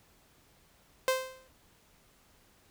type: tone with exponential decay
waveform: sawtooth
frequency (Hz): 520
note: C5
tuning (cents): -11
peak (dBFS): -19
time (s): 1.08-1.48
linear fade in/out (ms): 1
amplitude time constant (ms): 85
effects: pink hiss -64 dBFS RMS until 2.7 s